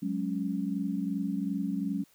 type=chord; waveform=sine; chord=F# suspended second; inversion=none; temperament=equal; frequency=185 / 207.7 / 277.2 Hz; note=F#3 / G#3 / C#4; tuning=0 / 0 / 0 cents; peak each=-33 dBFS; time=0.02-2.04 s; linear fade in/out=10 ms; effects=white hiss -64 dBFS RMS until 2.14 s